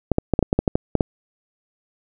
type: clicks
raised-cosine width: 2 ms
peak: -3 dBFS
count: 11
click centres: 0.117 / 0.184 / 0.337 / 0.391 / 0.427 / 0.529 / 0.59 / 0.678 / 0.755 / 0.953 / 1.008 s
effects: none